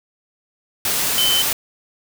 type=tone in noise; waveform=sine; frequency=3063 Hz; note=G7; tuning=41 cents flat; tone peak=-16 dBFS; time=1.18-1.42 s; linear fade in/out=2 ms; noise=white; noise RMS=-20 dBFS; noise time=0.85-1.53 s; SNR=+1 dB; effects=none